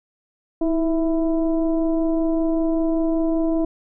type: tone with frequency modulation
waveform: sine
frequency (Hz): 323.4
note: E4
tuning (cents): -33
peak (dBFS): -17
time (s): 0.61-3.65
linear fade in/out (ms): 5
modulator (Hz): 336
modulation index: 0.82
effects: none